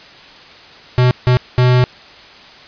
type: tone bursts at uneven times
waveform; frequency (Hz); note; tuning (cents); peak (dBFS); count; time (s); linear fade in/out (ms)
square; 125.3; B2; +25; -9; 3; 0.98-1.11 / 1.27-1.37 / 1.58-1.84; 0
effects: white hiss -39 dBFS RMS until 2.67 s + resampled to 11025 Hz